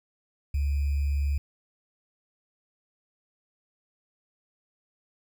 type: tone with sample-and-hold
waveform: sine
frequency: 71 Hz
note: C#2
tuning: 42 cents sharp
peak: -23 dBFS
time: 0.54-1.38 s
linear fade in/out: 5 ms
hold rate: 2450 Hz
effects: none